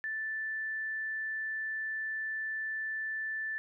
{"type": "tone", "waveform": "sine", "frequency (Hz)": 1760, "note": "A6", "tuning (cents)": 0, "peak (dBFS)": -33, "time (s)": [0.04, 3.58], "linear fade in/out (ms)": 0, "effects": []}